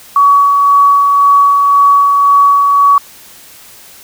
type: tone with tremolo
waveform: sine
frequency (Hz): 1130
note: C#6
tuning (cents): +33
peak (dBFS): -3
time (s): 0.16-2.98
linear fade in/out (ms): 2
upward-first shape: sine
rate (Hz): 1.9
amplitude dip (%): 30
effects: white hiss -37 dBFS RMS until 4.03 s